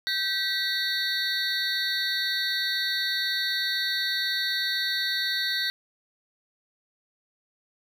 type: tone cluster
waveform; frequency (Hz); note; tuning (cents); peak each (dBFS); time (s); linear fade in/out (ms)
triangle; 1553 / 1942 / 3689 / 3961 / 4419; G6 / B6 / A#7 / B7 / C#8; -17 / -30 / -19 / +4 / -6; -30; 0.07-5.7; 0
effects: none